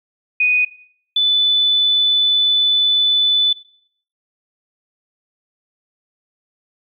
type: tone pair in turn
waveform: sine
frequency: 2485 / 3494 Hz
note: D#7 / A7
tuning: -3 / -13 cents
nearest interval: tritone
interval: 590 cents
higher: second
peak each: -12 dBFS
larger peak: neither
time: 0.4-0.65 / 1.16-3.53 s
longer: second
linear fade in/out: 5 ms
effects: noise-tail reverb RT60 0.6 s tail -18 dB re dry